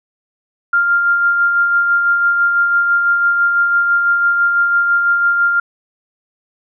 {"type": "tone with tremolo", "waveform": "sine", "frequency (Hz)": 1396.9, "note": "F6", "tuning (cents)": 0, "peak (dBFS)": -9, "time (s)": [0.73, 5.6], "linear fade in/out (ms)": 5, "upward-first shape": "sine", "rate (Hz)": 6, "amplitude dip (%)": 35, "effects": []}